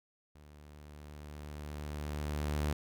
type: tone with level ramp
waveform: sawtooth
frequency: 74.3 Hz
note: D2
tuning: 21 cents sharp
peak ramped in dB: -51 to -26 dBFS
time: 0.35-2.73 s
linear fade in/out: 5 ms
effects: none